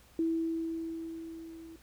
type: tone with level ramp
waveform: sine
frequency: 327.6 Hz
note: E4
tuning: 11 cents flat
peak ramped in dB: -26 to -46 dBFS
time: 0.19-1.76 s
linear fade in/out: 2 ms
effects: added 60 Hz sine -61 dBFS peak until 1.82 s + pink hiss -61 dBFS RMS until 1.82 s